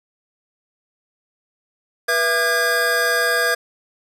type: tone cluster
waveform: square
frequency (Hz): 486.6 / 667 / 1201 / 1632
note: B4 / E5 / D6 / G#6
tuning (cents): -26 / +20 / +38 / -31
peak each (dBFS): -24 / -25 / -27 / -19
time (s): 2.08-3.55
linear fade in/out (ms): 10
effects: resampled to 32000 Hz + 8-bit